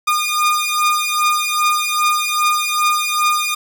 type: beating tone pair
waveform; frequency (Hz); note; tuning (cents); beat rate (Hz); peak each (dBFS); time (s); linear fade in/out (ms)
sawtooth; 1216 / 1218.5; D#6 / D#6; -40 / -37; 2.5; -14; 0.07-3.55; 10
effects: none